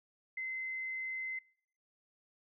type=tone; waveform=sine; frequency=2059 Hz; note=C7; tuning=28 cents flat; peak=-36 dBFS; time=0.37-1.39 s; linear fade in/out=5 ms; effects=noise-tail reverb RT60 0.6 s tail -25 dB re dry